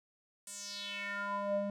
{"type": "tone with band-pass filter sweep", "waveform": "square", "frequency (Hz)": 201.7, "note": "G3", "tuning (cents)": 50, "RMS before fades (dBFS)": -38, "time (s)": [0.47, 1.7], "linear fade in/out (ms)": 2, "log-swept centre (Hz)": [9000, 410], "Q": 4, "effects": []}